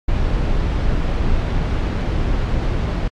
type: noise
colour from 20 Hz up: brown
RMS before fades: -18 dBFS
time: 0.08-3.08 s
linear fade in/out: 5 ms
effects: low-pass 4000 Hz 12 dB/octave + AAC 64 kbps